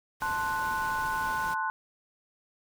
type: noise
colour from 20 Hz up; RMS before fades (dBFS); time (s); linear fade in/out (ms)
pink; -42; 0.2-1.55; 20
type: chord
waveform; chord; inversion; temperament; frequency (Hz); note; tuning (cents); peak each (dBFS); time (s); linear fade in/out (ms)
sine; F# diminished; first; equal; 880 / 1046.5 / 1480; A5 / C6 / F#6; 0 / 0 / 0; -32; 0.22-1.7; 0
effects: none